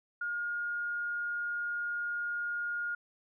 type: tone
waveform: sine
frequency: 1425 Hz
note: F6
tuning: 34 cents sharp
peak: -32 dBFS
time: 0.21-2.95 s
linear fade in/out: 5 ms
effects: none